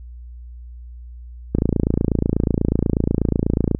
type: click train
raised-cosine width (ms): 3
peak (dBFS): -4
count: 63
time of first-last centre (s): 1.55-3.749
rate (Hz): 28.2
effects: added 60 Hz sine -34 dBFS peak until 3.79 s